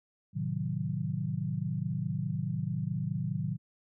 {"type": "chord", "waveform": "sine", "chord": "A diminished seventh", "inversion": "none", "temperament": "equal", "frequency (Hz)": [110, 130.81, 155.56, 185], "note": ["A2", "C3", "Eb3", "Gb3"], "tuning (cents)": [0, 0, 0, 0], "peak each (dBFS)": [-37, -36, -34, -36], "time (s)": [0.33, 3.58], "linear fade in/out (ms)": 50, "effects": []}